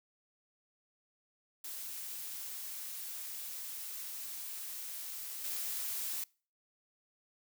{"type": "noise with level steps", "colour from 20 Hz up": "blue", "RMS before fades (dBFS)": [-43, -38], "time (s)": [1.64, 6.24], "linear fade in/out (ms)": 5, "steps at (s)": 5.44, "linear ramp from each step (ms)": 5, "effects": ["noise-tail reverb RT60 0.4 s tail -25 dB re dry"]}